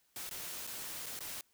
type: noise with dropouts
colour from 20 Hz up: white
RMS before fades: -43 dBFS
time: 0.16-1.41 s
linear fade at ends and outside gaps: 1 ms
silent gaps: 0.293-0.311 / 0.668-0.674 / 1.06-1.064 / 1.191-1.206 s
effects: white hiss -73 dBFS RMS until 1.53 s